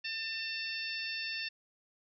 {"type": "harmonic tone with a mistuned harmonic", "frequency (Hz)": 897, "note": "A5", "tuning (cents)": 33, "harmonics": [2, 3, 4, 5, 6], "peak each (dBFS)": [-42, -39, -45, -42, -44], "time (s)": [0.04, 1.49], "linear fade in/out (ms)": 10, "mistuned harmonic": 6, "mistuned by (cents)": -18, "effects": []}